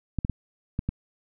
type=clicks; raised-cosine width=5 ms; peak=-14 dBFS; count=5; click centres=0.187 / 0.249 / 0.297 / 0.791 / 0.89 s; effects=none